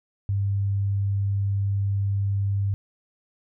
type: tone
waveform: sine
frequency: 99.4 Hz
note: G2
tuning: 25 cents sharp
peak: -21 dBFS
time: 0.29-2.74 s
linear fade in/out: 0 ms
effects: none